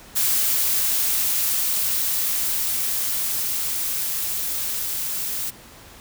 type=noise with level ramp; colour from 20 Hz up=blue; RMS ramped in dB=-20 to -27 dBFS; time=0.15-5.51 s; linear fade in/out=20 ms; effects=pink hiss -45 dBFS RMS until 6 s